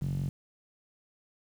sawtooth tone with band-pass filter, 46.25 Hz, F#1, in tune, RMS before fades -32 dBFS, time 0.01-0.29 s, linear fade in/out 0 ms, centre 150 Hz, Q 5.9, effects 9-bit

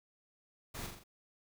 pink noise with echo, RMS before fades -44 dBFS, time 0.74-0.87 s, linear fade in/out 10 ms, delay 42 ms, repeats 4, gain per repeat -4 dB, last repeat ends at 1.038 s, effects none

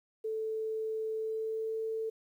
sine tone with pitch glide, 439.6 to 444.2 Hz, A4 to A4, -2 to +16 cents, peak -32 dBFS, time 0.24-2.1 s, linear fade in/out 10 ms, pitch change +18 cents, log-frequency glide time 1.14-1.8 s, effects 11-bit

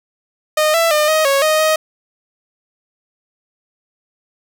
sawtooth tone with pitch steps, 615 / 665 / 605 / 627 / 552 / 622 / 627 Hz, D#5 / E5 / D#5 / D#5 / C#5 / D#5 / D#5, -20 / +15 / -49 / +13 / -7 / -1 / +13 cents, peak -8 dBFS, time 0.57-1.76 s, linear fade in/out 5 ms, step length 170 ms, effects none

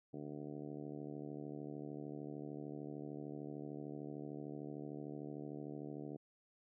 harmonic tone, 73.3 Hz, D2, 3 cents flat, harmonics 2 / 3 / 4 / 5 / 6 / 7 / 8 / 9 / 10, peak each -50 / -53 / -48 / -52 / -53 / -59 / -63 / -59 / -63 dBFS, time 0.13-6.17 s, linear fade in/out 10 ms, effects none

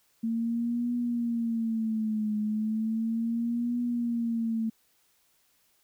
sine tone with vibrato, 226.2 Hz, A3, 48 cents sharp, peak -26 dBFS, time 0.23-4.7 s, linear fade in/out 10 ms, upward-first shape triangle, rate 0.35 Hz, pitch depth 120 cents each way, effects white hiss -68 dBFS RMS until 5.83 s

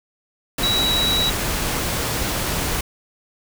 sine tone in noise, 3894 Hz, B7, 25 cents flat, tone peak -18 dBFS, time 0.63-1.3 s, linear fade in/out 5 ms, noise pink, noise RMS -23 dBFS, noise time 0.58-2.81 s, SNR +2 dB, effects none

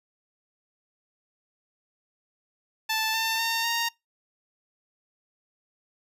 10% pulse tone with pitch steps, 880 / 895.9 / 912.1 / 928.6 Hz, A5 / A5 / A#5 / A#5, 0 / +31 / -38 / -7 cents, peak -16 dBFS, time 2.89-3.89 s, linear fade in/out 10 ms, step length 250 ms, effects noise-tail reverb RT60 0.2 s tail -25 dB re dry + resampled to 32000 Hz

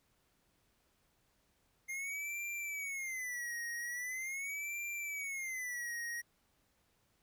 square tone with vibrato, 2108 Hz, C7, 12 cents sharp, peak -39 dBFS, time 1.88-6.22 s, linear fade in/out 20 ms, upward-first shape sine, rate 0.42 Hz, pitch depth 200 cents each way, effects pink hiss -75 dBFS RMS until 7.22 s

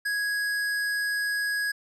sine tone with hard clipping, 1661.2 Hz, G#6, in tune, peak -27 dBFS, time 0.05-1.72 s, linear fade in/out 10 ms, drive 14 dB, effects resampled to 32000 Hz

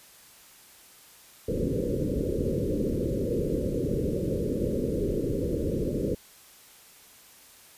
white low-pass noise, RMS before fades -28 dBFS, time 1.48-6.15 s, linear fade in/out 5 ms, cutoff 540 Hz, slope 96 dB/octave, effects white hiss -53 dBFS RMS until 7.77 s + resampled to 32000 Hz

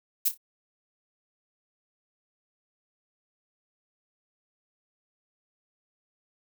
violet noise with echo, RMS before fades -23 dBFS, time 0.25-0.29 s, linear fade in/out 10 ms, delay 29 ms, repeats 3, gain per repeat -11 dB, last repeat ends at 0.377 s, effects none

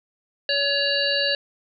harmonic tone, 564 Hz, C#5, 30 cents sharp, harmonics 1 / 3 / 5 / 7 / 8, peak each -26 / -26 / -26 / -26 / -26 dBFS, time 0.49-1.35 s, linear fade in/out 2 ms, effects none

